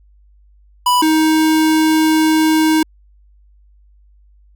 square tone pair in turn, 987.8 / 314.9 Hz, B5 / D#4, 0 / +21 cents, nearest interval octave + minor sixth, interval 1979 cents, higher first, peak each -11 dBFS, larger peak neither, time 0.86-1.02 / 1.02-2.83 s, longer second, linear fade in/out 5 ms, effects added 50 Hz sine -46 dBFS peak until 4.55 s

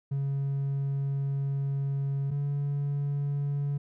triangle tone pair in turn, 138.59 / 142.4 Hz, C#3 / C#3, 0 / +47 cents, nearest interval unison, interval 47 cents, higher second, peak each -24 dBFS, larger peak neither, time 0.11-2.31 / 2.31-3.78 s, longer first, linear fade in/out 10 ms, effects tanh soft clip ceiling -21 dBFS

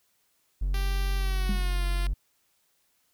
triangle tone, 46.18 Hz, F#1, 3 cents flat, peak -22 dBFS, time 0.61-2.14 s, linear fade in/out 10 ms
5% pulse tone with pitch glide, 392 to 347.2 Hz, G4 to F4, 0 to -10 cents, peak -25 dBFS, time 0.74-2.07 s, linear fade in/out 2 ms, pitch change -210 cents, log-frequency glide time 1.16-1.86 s
sine tone with exponential decay, 200.8 Hz, G3, 42 cents sharp, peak -25 dBFS, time 1.49-1.7 s, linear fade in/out 2 ms, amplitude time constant 45 ms
effects white hiss -70 dBFS RMS until 3.13 s

